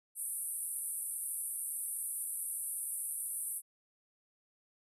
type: band-pass noise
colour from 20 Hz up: white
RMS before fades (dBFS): -39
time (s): 0.15-3.62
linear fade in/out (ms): 50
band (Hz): 8700 to 12000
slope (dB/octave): 96
effects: none